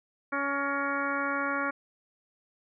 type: harmonic tone with a mistuned harmonic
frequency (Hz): 280.4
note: C#4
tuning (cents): +20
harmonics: 1 / 2 / 3 / 4 / 5 / 6 / 7 / 8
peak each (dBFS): -35 / -36 / -40 / -33 / -32 / -38 / -41 / -40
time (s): 0.32-1.71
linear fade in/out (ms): 10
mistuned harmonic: 7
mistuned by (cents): -67
effects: none